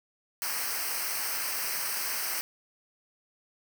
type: noise with comb filter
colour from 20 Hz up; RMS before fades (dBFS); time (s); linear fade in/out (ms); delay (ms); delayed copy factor
white; -32; 0.42-2.41; 0; 0.28; -0.8
effects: none